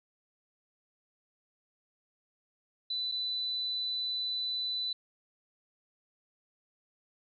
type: tone with dropouts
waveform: sine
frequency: 3991 Hz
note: B7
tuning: 17 cents sharp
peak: -31 dBFS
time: 2.9-4.93 s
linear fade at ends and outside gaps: 5 ms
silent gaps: 3.116-3.12 s
effects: none